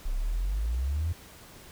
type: exponential sweep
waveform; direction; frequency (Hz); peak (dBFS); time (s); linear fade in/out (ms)
sine; up; 30.87 to 87.31; -25; 0.05-1.13; 10
effects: tanh soft clip ceiling -21 dBFS + pink hiss -50 dBFS RMS until 1.71 s